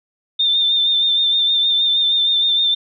sine tone with vibrato, 3597 Hz, A7, 37 cents sharp, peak -13 dBFS, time 0.39-2.75 s, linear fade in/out 10 ms, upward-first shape sine, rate 6.4 Hz, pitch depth 33 cents each way, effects none

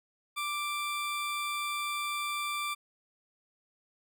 20% pulse tone, 1176 Hz, D6, 2 cents sharp, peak -27 dBFS, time 0.36-2.75 s, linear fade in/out 20 ms, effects none

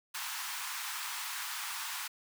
pink high-pass noise, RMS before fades -39 dBFS, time 0.14-2.08 s, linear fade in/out 10 ms, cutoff 890 Hz, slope 48 dB/octave, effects none

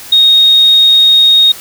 sine tone, 3729 Hz, A#7, in tune, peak -3 dBFS, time 0.12-1.52 s, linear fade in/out 5 ms, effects white hiss -30 dBFS RMS until 1.6 s

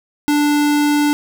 square tone, 293.7 Hz, D4, in tune, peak -13 dBFS, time 0.28-1.13 s, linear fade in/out 0 ms, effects none

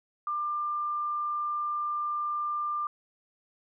sine tone, 1193 Hz, D6, 27 cents sharp, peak -28 dBFS, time 0.27-2.87 s, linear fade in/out 2 ms, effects none

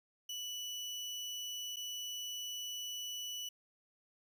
30% pulse tone with dropouts, 2960 Hz, F#7, in tune, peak -37 dBFS, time 0.29-3.49 s, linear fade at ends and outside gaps 5 ms, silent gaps 1.761-1.767 s, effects none

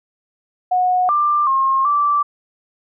sine tone with pitch steps, 730 / 1186 / 1072 / 1166 Hz, F#5 / D6 / C6 / D6, -24 / +17 / +42 / -13 cents, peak -13 dBFS, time 0.71-2.23 s, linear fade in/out 10 ms, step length 380 ms, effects none

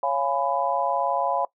sine chord, C# dominant seventh, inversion none, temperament just, 554.4 / 693 / 831.5 / 997.9 Hz, C#5 / E#5 / G#5 / B5, 0 / -14 / +2 / +18 cents, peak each -27 dBFS, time 0.03-1.45 s, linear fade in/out 2 ms, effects noise-tail reverb RT60 0.1 s tail -20 dB re dry

